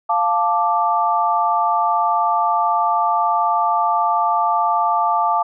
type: chord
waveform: sine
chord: D minor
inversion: first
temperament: equal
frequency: 698.5 / 880 / 1174.7 Hz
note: F5 / A5 / D6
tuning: 0 / 0 / 0 cents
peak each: -20 / -18 / -19 dBFS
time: 0.09-5.43 s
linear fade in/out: 10 ms
effects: none